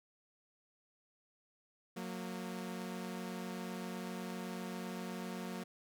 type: tone pair together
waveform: sawtooth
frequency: 182.49 / 230.3 Hz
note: F#3 / A#3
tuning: -24 / -21 cents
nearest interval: major third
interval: 403 cents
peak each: -39 / -40 dBFS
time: 1.96-5.64 s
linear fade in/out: 10 ms
effects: none